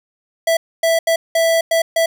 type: tone bursts at uneven times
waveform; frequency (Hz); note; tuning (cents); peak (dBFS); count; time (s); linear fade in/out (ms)
square; 659.3; E5; 0; -13; 6; 0.47-0.57 / 0.83-0.99 / 1.07-1.16 / 1.35-1.61 / 1.71-1.82 / 1.96-2.06; 5
effects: none